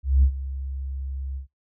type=tone with ADSR envelope; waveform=sine; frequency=67.3 Hz; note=C2; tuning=49 cents sharp; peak=-11 dBFS; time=0.03-1.47 s; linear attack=200 ms; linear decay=76 ms; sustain=-17 dB; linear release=110 ms; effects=noise-tail reverb RT60 0.2 s tail -23 dB re dry + tanh soft clip ceiling -10 dBFS